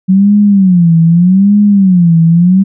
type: tone with vibrato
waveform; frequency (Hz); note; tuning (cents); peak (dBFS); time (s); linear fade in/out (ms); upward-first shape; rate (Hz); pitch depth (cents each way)
sine; 184.3; F#3; -7; -3; 0.08-2.64; 20; sine; 0.82; 200
effects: none